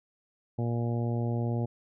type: harmonic tone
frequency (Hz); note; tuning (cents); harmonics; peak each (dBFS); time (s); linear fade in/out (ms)
118.1; A#2; +23; 1 / 2 / 3 / 4 / 5 / 6 / 7; -28 / -34 / -38 / -40 / -42 / -44 / -45; 0.58-1.66; 10
effects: none